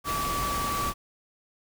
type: tone in noise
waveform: sine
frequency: 1150 Hz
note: D6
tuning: 37 cents flat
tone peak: -28 dBFS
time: 0.04-0.94 s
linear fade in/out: 50 ms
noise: pink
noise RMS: -32 dBFS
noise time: 0.04-0.94 s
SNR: +1 dB
effects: none